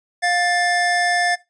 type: tone pair together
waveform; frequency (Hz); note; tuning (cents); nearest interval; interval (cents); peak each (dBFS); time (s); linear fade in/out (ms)
square; 706 / 1760; F5 / A6; +19 / 0; octave + major third; 1581; -20; 0.22-1.36; 20
effects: noise-tail reverb RT60 0.2 s tail -17 dB re dry + resampled to 22050 Hz